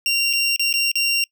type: tone with dropouts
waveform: 25% pulse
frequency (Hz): 2765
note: F7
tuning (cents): -18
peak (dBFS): -13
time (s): 0.06-1.24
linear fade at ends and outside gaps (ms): 1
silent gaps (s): 0.33-0.334 / 0.562-0.595 / 0.728-0.739 / 0.916-0.955
effects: noise-tail reverb RT60 0.1 s tail -26 dB re dry